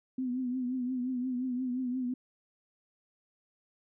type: tone with vibrato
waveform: sine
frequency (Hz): 252.5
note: B3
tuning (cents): +39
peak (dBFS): -30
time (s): 0.18-2.14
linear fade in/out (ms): 5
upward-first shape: triangle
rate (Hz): 5.7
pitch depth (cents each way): 71
effects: none